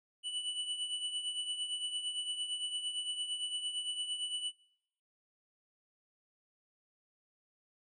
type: tone with tremolo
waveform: square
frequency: 2966 Hz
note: F#7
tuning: 4 cents sharp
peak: -33 dBFS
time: 0.23-4.53 s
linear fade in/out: 50 ms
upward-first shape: triangle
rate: 8.8 Hz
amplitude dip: 65%
effects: noise-tail reverb RT60 0.7 s tail -23 dB re dry + resampled to 24000 Hz